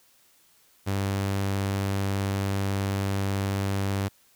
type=tone; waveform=sawtooth; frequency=98.3 Hz; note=G2; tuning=5 cents sharp; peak=-21 dBFS; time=0.86-4.09 s; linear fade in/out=20 ms; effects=white hiss -61 dBFS RMS until 4.35 s